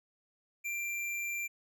sine tone with hard clipping, 2366 Hz, D7, 12 cents sharp, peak -35 dBFS, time 0.64-1.48 s, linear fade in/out 20 ms, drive 18 dB, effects none

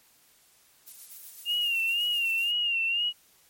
violet noise with tremolo, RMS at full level -42 dBFS, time 0.86-2.52 s, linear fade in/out 20 ms, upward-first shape square, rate 7.9 Hz, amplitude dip 30%
sine tone with vibrato, 2793 Hz, F7, 1 cent flat, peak -24 dBFS, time 1.45-3.13 s, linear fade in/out 50 ms, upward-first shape sine, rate 2 Hz, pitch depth 70 cents each way
effects white hiss -61 dBFS RMS until 3.49 s + MP3 64 kbps

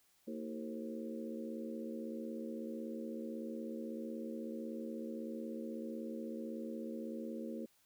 harmonic tone with a mistuned harmonic, 76.2 Hz, D#2, 36 cents flat, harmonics 3 / 4 / 5 / 6 / 7, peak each -43 / -47 / -50 / -50 / -49 dBFS, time 0.27-7.66 s, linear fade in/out 10 ms, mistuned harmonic 4, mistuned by +81 cents, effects white hiss -72 dBFS RMS until 7.85 s

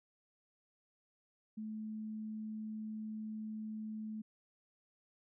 sine tone, 216.6 Hz, A3, 27 cents flat, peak -40 dBFS, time 1.57-4.22 s, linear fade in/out 10 ms, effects none

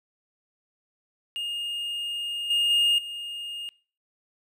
triangle tone with level steps, 2838 Hz, F7, 27 cents sharp, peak -27 / -19 / -17 / -31 dBFS, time 1.36-3.69 s, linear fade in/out 0 ms, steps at 2.5 / 2.7 / 2.98 s, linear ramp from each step 5 ms, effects noise-tail reverb RT60 0.4 s tail -22 dB re dry

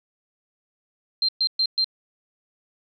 sine tone bursts, 4158 Hz, C8, 12 cents flat, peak -18 dBFS, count 4, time 1.22-1.844 s, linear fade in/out 2 ms, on 66 ms, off 120 ms, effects none

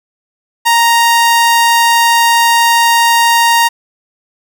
sawtooth tone, 932.3 Hz, A#5, in tune, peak -3 dBFS, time 0.65-3.69 s, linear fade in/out 20 ms, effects none

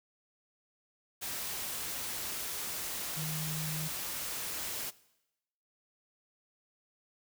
sine tone in noise, 155.56 Hz, D#3, in tune, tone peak -36 dBFS, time 3.16-3.89 s, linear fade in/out 20 ms, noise white, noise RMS -38 dBFS, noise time 1.21-4.91 s, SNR -1 dB, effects noise-tail reverb RT60 0.9 s tail -20 dB re dry

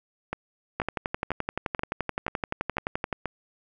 two click trains, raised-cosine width 0.5 ms, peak -12 / -14 dBFS, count 28 / 7, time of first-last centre 0.8-3.128 / 0.33-3.257 s, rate 11.6 / 2.05 Hz, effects none

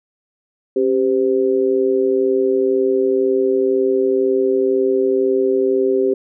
sine tone with amplitude modulation, 392 Hz, G4, in tune, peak -9 dBFS, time 0.76-6.14 s, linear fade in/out 5 ms, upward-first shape sine, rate 122 Hz, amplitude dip 90%, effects none

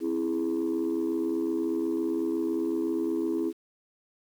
sine chord, C augmented, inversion none, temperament equal, 261.6 / 329.6 / 415.3 Hz, C4 / E4 / G#4, 0 / 0 / 0 cents, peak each -31 / -26 / -31 dBFS, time 0-3.53 s, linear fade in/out 50 ms, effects tanh soft clip ceiling -21 dBFS + 9-bit

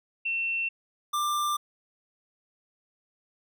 sine / square tone pair in turn, 2700 / 1186.8 Hz, E7 / D6, +41 / +18 cents, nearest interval octave + major second, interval 1423 cents, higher first, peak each -26 dBFS, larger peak neither, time 0.25-0.69 / 1.13-1.57 s, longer neither, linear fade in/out 10 ms, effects none

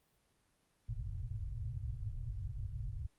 white low-pass noise, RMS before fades -41 dBFS, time 0.88-3.07 s, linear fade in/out 5 ms, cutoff 130 Hz, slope 96 dB/octave, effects pink hiss -75 dBFS RMS until 3.18 s + Opus 32 kbps

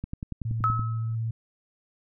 click train, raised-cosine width 5 ms, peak -20 dBFS, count 9, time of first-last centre 0.04-0.795 s, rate 10.6 Hz
sine tone with vibrato, 113.2 Hz, A2, 50 cents sharp, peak -26 dBFS, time 0.45-1.31 s, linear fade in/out 5 ms, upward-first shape sine, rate 16 Hz, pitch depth 12 cents each way
sine tone with exponential decay, 1291 Hz, E6, 37 cents flat, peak -19 dBFS, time 0.64-1.15 s, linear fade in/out 0 ms, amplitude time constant 110 ms
effects none

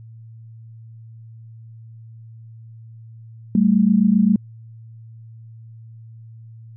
sine tone pair together, 193.7 / 221.3 Hz, G3 / A3, -20 / +10 cents, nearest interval major second, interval 230 cents, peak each -15 dBFS, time 3.55-4.36 s, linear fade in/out 2 ms, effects added 113 Hz sine -38 dBFS peak until 6.76 s

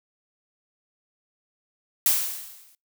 blue noise with exponential decay, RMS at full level -18 dBFS, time 2.06-2.75 s, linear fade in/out 1 ms, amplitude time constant 150 ms, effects noise-tail reverb RT60 0.2 s tail -25 dB re dry

